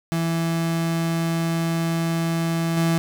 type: tone with level steps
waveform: 35% pulse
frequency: 165.7 Hz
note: E3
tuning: 9 cents sharp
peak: -19 / -16 dBFS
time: 0.12-2.98 s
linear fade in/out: 0 ms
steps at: 2.77 s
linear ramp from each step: 2 ms
effects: 9-bit